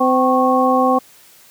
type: harmonic tone with a mistuned harmonic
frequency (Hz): 256.8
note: C4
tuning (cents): -32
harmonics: 1 / 2 / 3 / 4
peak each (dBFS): -17 / -17 / -17 / -17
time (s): 0-0.99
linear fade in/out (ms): 10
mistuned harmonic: 4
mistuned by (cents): +110
effects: white hiss -47 dBFS RMS until 1.5 s + high-pass 80 Hz 12 dB/octave